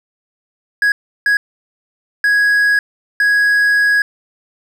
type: tone bursts at uneven times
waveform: triangle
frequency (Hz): 1661.2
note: G#6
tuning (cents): 0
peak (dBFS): -8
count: 4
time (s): 0.82-0.92 / 1.26-1.37 / 2.24-2.79 / 3.2-4.02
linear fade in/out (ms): 2
effects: none